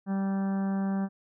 harmonic tone with a mistuned harmonic, 194.8 Hz, G3, 11 cents flat, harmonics 1 / 2 / 3 / 4 / 5 / 6 / 7 / 8 / 9, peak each -26 / -43 / -43 / -41 / -49 / -48 / -53 / -49 / -56 dBFS, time 0.06-1.09 s, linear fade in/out 50 ms, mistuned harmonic 5, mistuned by -18 cents, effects none

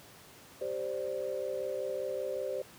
sine chord, G suspended fourth, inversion none, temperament just, 392 / 522.7 / 588 Hz, G4 / C5 / D5, 0 / -2 / +2 cents, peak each -39 / -35 / -38 dBFS, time 0.61-2.62 s, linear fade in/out 5 ms, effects pink hiss -54 dBFS RMS until 2.78 s + high-pass 100 Hz 12 dB/octave

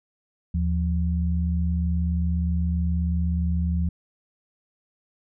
sine tone pair together, 77.78 / 174.61 Hz, D#2 / F3, 0 / 0 cents, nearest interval octave + major second, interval 1400 cents, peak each -22 / -26 dBFS, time 0.54-3.89 s, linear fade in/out 5 ms, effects none

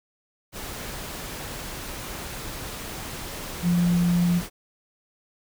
sine tone in noise, 174.61 Hz, F3, in tune, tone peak -18 dBFS, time 3.62-4.42 s, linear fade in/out 50 ms, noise pink, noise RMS -35 dBFS, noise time 0.52-4.5 s, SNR +14 dB, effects none

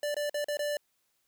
square tone with dropouts, 587.3 Hz, D5, in tune, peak -30 dBFS, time 0.03-0.77 s, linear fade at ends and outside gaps 2 ms, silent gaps 0.144-0.166 / 0.296-0.343 / 0.444-0.484 / 0.571-0.592 s, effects white hiss -75 dBFS RMS until 1.27 s

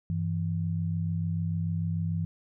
sine tone pair together, 98 / 164.82 Hz, G2 / E3, 0 / 0 cents, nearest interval major sixth, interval 900 cents, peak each -30 / -29 dBFS, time 0.1-2.25 s, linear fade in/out 0 ms, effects none

